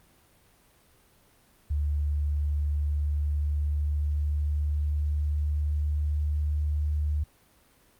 sine tone with pitch glide, 73.42 to 74.79 Hz, D2 to D2, 0 to +32 cents, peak -24 dBFS, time 1.7-7.24 s, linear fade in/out 10 ms, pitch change +32 cents, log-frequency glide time 2.64-7 s, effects pink hiss -61 dBFS RMS until 7.99 s + Opus 32 kbps

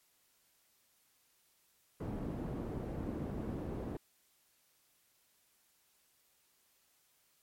white low-pass noise, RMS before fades -40 dBFS, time 2-3.97 s, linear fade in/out 5 ms, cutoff 310 Hz, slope 12 dB/octave, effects white hiss -72 dBFS RMS until 7.42 s + MP3 64 kbps

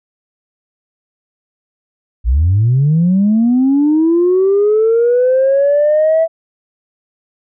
sine linear sweep, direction up, 53 to 659.3 Hz, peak -7 dBFS, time 2.24-6.28 s, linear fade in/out 50 ms, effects tanh soft clip ceiling -5 dBFS

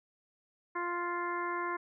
harmonic tone, 349.2 Hz, F4, in tune, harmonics 1 / 2 / 3 / 4 / 5 / 6, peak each -38 / -45 / -35 / -42 / -42 / -45 dBFS, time 0.75-1.77 s, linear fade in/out 10 ms, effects none

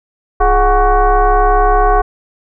sine tone with frequency modulation, 349.2 Hz, F4, in tune, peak -7 dBFS, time 0.4-2.02 s, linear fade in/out 10 ms, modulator 383 Hz, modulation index 2.2, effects none

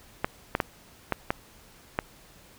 clicks, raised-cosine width 0.5 ms, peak -9 dBFS, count 6, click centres 0.245 / 0.551 / 0.602 / 1.123 / 1.305 / 1.989 s, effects pink hiss -54 dBFS RMS until 2.58 s

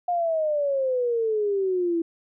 sine exponential sweep, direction down, 716 to 329.2 Hz, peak -21 dBFS, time 0.08-2.02 s, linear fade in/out 5 ms, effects none

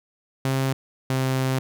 sawtooth tone pair in turn, 133.6 / 131.38 Hz, C3 / C3, +36 / +7 cents, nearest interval unison, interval 29 cents, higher first, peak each -17 dBFS, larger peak neither, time 0.45-0.73 / 1.1-1.59 s, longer second, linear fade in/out 2 ms, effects none

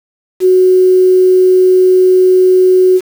sine tone with quantisation, 370 Hz, F#4, in tune, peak -4 dBFS, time 0.4-3.01 s, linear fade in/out 50 ms, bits 5, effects none

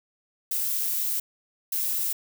violet noise bursts at uneven times, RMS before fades -27 dBFS, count 2, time 0.51-1.2 / 1.72-2.13 s, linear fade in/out 5 ms, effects none

